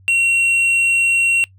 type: tone with hard clipping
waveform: sine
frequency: 2736 Hz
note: F7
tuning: 36 cents flat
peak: -13 dBFS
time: 0.08-1.44 s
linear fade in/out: 0 ms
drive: 4 dB
effects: noise-tail reverb RT60 0.1 s tail -21 dB re dry + added 95 Hz sine -45 dBFS peak until 1.58 s